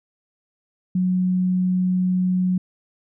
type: tone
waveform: sine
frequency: 183.2 Hz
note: F#3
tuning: 17 cents flat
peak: -17 dBFS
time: 0.95-2.58 s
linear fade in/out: 5 ms
effects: none